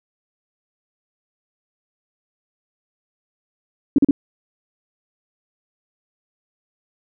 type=tone bursts; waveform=sine; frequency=280.5 Hz; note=C#4; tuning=21 cents sharp; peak=-9 dBFS; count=3; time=3.96-4.11 s; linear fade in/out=2 ms; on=24 ms; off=39 ms; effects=none